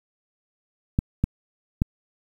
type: clicks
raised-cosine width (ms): 5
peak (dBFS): -7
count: 3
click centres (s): 0.989 / 1.24 / 1.819
effects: 8-bit